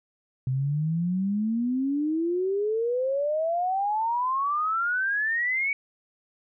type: exponential sweep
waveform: sine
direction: up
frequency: 126.9 to 2273 Hz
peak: -23 dBFS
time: 0.47-5.73 s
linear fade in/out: 2 ms
effects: none